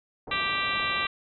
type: low-pass noise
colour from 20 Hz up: white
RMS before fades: -41 dBFS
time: 0.27-1.06 s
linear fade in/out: 2 ms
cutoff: 860 Hz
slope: 24 dB/octave
type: harmonic tone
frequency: 392 Hz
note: G4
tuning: in tune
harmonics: 3 / 4 / 5 / 6 / 7 / 8 / 9 / 10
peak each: -30 / -36 / -33 / -33 / -33 / -38 / -38 / -35 dBFS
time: 0.31-1.07 s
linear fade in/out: 5 ms
effects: none